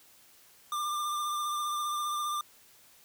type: tone with vibrato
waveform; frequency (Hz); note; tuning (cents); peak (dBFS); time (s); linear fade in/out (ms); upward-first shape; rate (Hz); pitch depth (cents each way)
square; 1192; D6; +25; -31; 0.72-2.41; 2; sine; 15; 21
effects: white hiss -59 dBFS RMS until 3.04 s